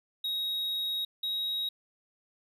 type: tone pair in turn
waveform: triangle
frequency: 3786 / 3802 Hz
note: A#7 / A#7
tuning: +26 / +33 cents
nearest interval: unison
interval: 7 cents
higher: second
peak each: -28 dBFS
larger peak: neither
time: 0.24-1.05 / 1.23-1.69 s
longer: first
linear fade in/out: 5 ms
effects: none